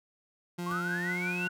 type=tone with pitch glide; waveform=30% pulse; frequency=175.1 to 177.85 Hz; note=F3 to F3; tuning=+5 to +32 cents; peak=-31 dBFS; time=0.58-1.48 s; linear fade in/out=10 ms; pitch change=+27 cents; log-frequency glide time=1.02-1.11 s
type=linear sweep; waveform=sine; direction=up; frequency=1046.5 to 2794 Hz; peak=-33 dBFS; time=0.66-1.48 s; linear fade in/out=10 ms
type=noise with exponential decay; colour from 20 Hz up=pink; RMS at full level=-44 dBFS; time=0.71-0.78 s; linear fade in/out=0 ms; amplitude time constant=15 ms
type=tone with tremolo; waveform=sine; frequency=1480 Hz; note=F#6; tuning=in tune; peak=-32 dBFS; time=0.71-1.49 s; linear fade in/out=5 ms; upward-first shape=triangle; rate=5.7 Hz; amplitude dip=100%
effects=none

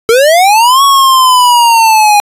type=linear two-way sweep; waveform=square; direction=up then down; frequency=438.1 to 1119 to 819 Hz; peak=-4 dBFS; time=0.09-2.2 s; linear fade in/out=0 ms; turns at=0.83 s; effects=resampled to 32000 Hz

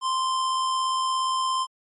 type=tone with amplitude modulation; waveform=square; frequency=1043 Hz; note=C6; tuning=6 cents flat; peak=-22 dBFS; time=0.01-1.67 s; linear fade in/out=50 ms; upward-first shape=sine; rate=77.2 Hz; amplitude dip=25%; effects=MP3 48 kbps

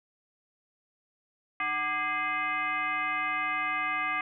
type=tone with frequency modulation; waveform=sine; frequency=1637 Hz; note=G#6; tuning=25 cents flat; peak=-27 dBFS; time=1.6-4.21 s; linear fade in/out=2 ms; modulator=444 Hz; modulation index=1.8; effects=none

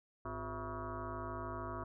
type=tone with frequency modulation; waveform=sine; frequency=509 Hz; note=C5; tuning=48 cents flat; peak=-39 dBFS; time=0.25-1.84 s; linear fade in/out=5 ms; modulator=153 Hz; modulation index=5.2; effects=none

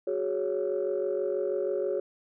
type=chord; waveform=sine; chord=F# suspended second; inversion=none; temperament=just; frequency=370 / 416.2 / 555 Hz; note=F#4 / G#4 / C#5; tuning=0 / +4 / +2 cents; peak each=-30 dBFS; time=0.07-2 s; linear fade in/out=5 ms; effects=tanh soft clip ceiling -20 dBFS

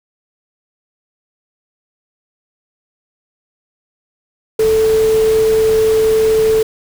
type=tone in noise; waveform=sine; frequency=440 Hz; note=A4; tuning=in tune; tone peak=-9 dBFS; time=4.59-6.63 s; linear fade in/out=5 ms; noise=pink; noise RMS=-26 dBFS; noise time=4.59-6.63 s; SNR=+14 dB; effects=none

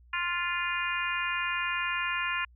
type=harmonic tone with a mistuned harmonic; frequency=350 Hz; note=F4; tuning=4 cents sharp; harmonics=3 / 4 / 5 / 6 / 7 / 8; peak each=-34 / -35 / -34 / -39 / -34 / -38 dBFS; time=0.13-2.45 s; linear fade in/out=5 ms; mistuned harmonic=6; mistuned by=-21 cents; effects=added 60 Hz sine -54 dBFS peak until 2.55 s

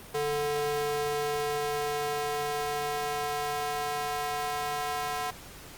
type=tone with high-pass filter sweep; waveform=square; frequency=146.83 Hz; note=D3; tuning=in tune; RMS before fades=-31 dBFS; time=0.14-5.31 s; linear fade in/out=10 ms; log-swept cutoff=430 to 800 Hz; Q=1.8; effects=pink hiss -47 dBFS RMS until 5.77 s + Opus 32 kbps

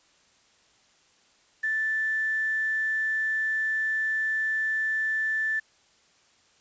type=tone with quantisation; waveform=sine; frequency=1760 Hz; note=A6; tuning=in tune; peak=-24 dBFS; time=1.63-5.6 s; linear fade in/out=10 ms; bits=8; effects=white hiss -62 dBFS RMS until 6.6 s + resampled to 16000 Hz

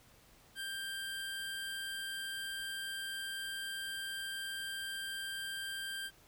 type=tone; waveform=25% pulse; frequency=1581 Hz; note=G6; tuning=14 cents sharp; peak=-35 dBFS; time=0.55-6.11 s; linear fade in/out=50 ms; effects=pink hiss -63 dBFS RMS until 6.27 s

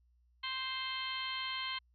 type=harmonic tone; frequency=523.3 Hz; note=C5; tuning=in tune; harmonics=2 / 3 / 4 / 5 / 6 / 7 / 8; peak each=-42 / -47 / -42 / -48 / -40 / -51 / -44 dBFS; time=0.43-1.79 s; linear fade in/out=10 ms; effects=added 60 Hz sine -66 dBFS peak until 1.94 s + MP3 96 kbps

